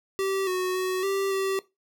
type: tone with pitch steps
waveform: square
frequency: 387.1 / 368.1 / 371.5 / 391.3 / 386.5 Hz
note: G4 / F#4 / F#4 / G4 / G4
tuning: -22 / -9 / +7 / -3 / -24 cents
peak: -25 dBFS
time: 0.19-1.59 s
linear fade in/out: 0 ms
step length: 280 ms
effects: noise-tail reverb RT60 0.2 s tail -18 dB re dry